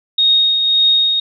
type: tone with tremolo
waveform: sine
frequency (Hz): 3729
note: A#7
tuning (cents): 0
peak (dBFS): -8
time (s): 0.18-1.2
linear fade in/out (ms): 5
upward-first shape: triangle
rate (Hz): 1.8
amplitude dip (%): 45
effects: none